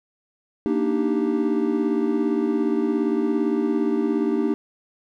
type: chord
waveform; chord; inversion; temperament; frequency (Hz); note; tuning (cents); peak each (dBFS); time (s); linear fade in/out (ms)
triangle; Eb major seventh; second; equal; 233.1 / 293.7 / 311.1 / 392; Bb3 / D4 / Eb4 / G4; 0 / 0 / 0 / 0; -23; 0.66-4.54; 0
effects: none